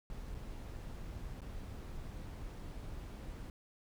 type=noise with dropouts; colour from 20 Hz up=brown; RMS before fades=-45 dBFS; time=0.1-3.5 s; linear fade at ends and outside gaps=1 ms; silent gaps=0.344-0.348 / 1.407-1.417 s; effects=none